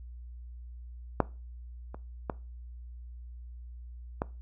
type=clicks; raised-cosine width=1 ms; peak=-8 / -27 / -16 / -15 dBFS; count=4; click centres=1.203 / 1.945 / 2.298 / 4.219 s; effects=noise-tail reverb RT60 0.3 s tail -20 dB re dry + added 60 Hz sine -42 dBFS peak until 4.41 s